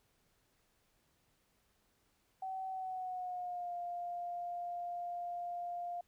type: tone with pitch glide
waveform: sine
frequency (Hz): 760 to 701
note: F#5 to F5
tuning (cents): +46 to +6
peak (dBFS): -38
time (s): 2.42-6.01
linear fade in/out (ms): 5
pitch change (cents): -140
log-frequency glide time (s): 2.69-3.74
effects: pink hiss -75 dBFS RMS until 6.07 s